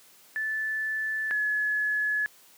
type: tone pair in turn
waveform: sine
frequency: 1749 / 1703.1 Hz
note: A6 / G#6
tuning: -11 / +43 cents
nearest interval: unison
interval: 46 cents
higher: first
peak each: -27 / -24 dBFS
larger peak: second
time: 0.36-1.31 / 1.31-2.26 s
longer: neither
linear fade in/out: 0 ms
effects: white hiss -56 dBFS RMS until 2.57 s + high-pass 150 Hz 12 dB/octave